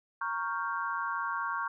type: chord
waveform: sine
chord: G half-diminished seventh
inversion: first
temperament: equal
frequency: 932.3 / 1108.7 / 1396.9 / 1568 Hz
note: Bb5 / Db6 / F6 / G6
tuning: 0 / 0 / 0 / 0 cents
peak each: -37 / -34 / -37 / -38 dBFS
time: 0.21-1.68 s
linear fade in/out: 5 ms
effects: none